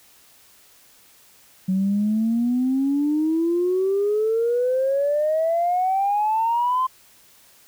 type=exponential sweep; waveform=sine; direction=up; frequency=185.5 to 1046.5 Hz; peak=-17 dBFS; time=1.68-6.87 s; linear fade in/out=10 ms; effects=tanh soft clip ceiling -13 dBFS + white hiss -53 dBFS RMS until 7.67 s